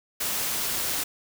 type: noise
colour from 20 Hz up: white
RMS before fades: -28 dBFS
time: 0.2-1.04 s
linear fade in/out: 10 ms
effects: none